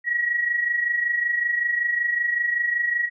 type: tone pair together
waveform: sine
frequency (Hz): 1889 / 1914.3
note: A#6 / A#6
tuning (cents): +22 / +45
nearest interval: unison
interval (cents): 23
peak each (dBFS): -28 / -21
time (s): 0.04-3.1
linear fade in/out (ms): 50
effects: none